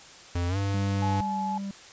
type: tone with pitch glide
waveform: square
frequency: 87.31 to 99.14 Hz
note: F2 to G2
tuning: 0 to +20 cents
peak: -26 dBFS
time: 0.35-1.21 s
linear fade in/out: 5 ms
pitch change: +220 cents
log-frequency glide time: 0.48-0.57 s
type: tone with vibrato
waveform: triangle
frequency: 196 Hz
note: G3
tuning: in tune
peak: -29 dBFS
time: 0.74-1.71 s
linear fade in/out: 2 ms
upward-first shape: sine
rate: 2.5 Hz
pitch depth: 14 cents each way
type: tone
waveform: sine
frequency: 855 Hz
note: A5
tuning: 50 cents flat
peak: -28 dBFS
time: 1.02-1.58 s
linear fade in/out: 5 ms
effects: white hiss -48 dBFS RMS until 1.92 s + resampled to 16000 Hz